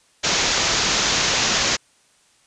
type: low-pass noise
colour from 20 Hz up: white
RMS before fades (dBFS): -20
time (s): 0.23-1.77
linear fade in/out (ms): 20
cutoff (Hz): 7000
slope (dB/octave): 96
effects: white hiss -58 dBFS RMS until 2.46 s + resampled to 22050 Hz